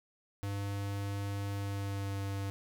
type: tone with pitch glide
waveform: square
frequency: 100.1 to 98.72 Hz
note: G2 to G2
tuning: +37 to +13 cents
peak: -35 dBFS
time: 0.43-2.5 s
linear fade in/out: 0 ms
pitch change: -24 cents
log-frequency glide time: 1.5-2.23 s
effects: none